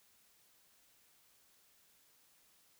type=silence; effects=white hiss -69 dBFS RMS until 2.79 s